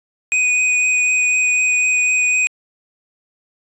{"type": "tone with vibrato", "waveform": "square", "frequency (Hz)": 2489, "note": "D#7", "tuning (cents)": 0, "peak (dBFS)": -14, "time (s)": [0.32, 2.47], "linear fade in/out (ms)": 0, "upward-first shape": "sine", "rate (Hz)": 4, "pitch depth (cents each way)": 12, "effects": ["resampled to 22050 Hz"]}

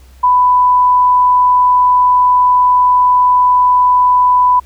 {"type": "tone", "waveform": "sine", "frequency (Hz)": 995, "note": "B5", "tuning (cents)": 13, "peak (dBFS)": -6, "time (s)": [0.23, 4.6], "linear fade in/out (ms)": 10, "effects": ["added 64 Hz sine -38 dBFS peak until 4.65 s", "pink hiss -49 dBFS RMS until 4.65 s"]}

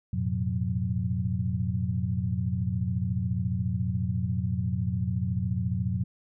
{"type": "tone cluster", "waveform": "sine", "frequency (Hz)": [89.3, 109.7, 123.8, 181.6], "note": ["F2", "A2", "B2", "F#3"], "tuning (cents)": [39, -5, 5, -32], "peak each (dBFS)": -31, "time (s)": [0.13, 6.04], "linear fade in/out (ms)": 5, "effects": []}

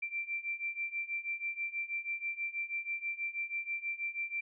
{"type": "beating tone pair", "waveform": "sine", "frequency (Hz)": [2349, 2355.2], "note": ["D7", "D7"], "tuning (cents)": [0, 4], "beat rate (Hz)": 6.2, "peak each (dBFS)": [-39, -37], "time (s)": [0.02, 4.41], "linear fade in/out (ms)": 10, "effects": []}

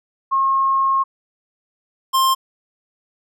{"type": "tone pair in turn", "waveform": ["sine", "square"], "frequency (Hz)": [1079, 1056.8], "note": ["C#6", "C6"], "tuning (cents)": [-47, 17], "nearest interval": "unison", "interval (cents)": 36, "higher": "first", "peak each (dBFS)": -14, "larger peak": "neither", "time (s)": [[0.31, 1.04], [2.13, 2.35]], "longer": "first", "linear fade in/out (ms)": 20, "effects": []}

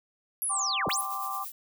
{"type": "linear two-way sweep", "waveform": "sine", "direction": "down then up", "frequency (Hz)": [11580, 77.3, 11580], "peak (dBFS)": -27, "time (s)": [0.42, 1.01], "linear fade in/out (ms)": 0, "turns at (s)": 0.88}
{"type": "chord", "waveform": "sine", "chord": "G suspended fourth", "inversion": "none", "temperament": "equal", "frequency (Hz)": [784, 1046.5, 1174.7], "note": ["G5", "C6", "D6"], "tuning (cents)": [0, 0, 0], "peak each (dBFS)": [-37, -38, -33], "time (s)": [0.49, 1.45], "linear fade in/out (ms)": 20}
{"type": "noise with tremolo", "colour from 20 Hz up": "violet", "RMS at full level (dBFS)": -38, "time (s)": [0.89, 1.52], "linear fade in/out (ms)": 2, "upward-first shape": "triangle", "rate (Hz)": 9.2, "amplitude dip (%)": 60}
{"effects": []}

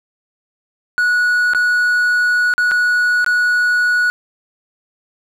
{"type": "tone with dropouts", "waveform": "triangle", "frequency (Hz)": 1464, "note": "F#6", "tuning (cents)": -19, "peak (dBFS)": -10, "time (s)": [0.98, 4.1], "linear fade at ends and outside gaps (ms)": 0, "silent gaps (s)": [[1.535, 1.548], [2.538, 2.58], [2.712, 2.717], [3.245, 3.263]], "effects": []}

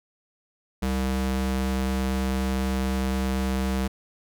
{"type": "ring-modulated tone", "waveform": "square", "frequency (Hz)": 130.81, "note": "C3", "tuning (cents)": 0, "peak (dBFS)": -21, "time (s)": [0.82, 3.88], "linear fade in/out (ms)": 10, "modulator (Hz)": 64.4, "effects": []}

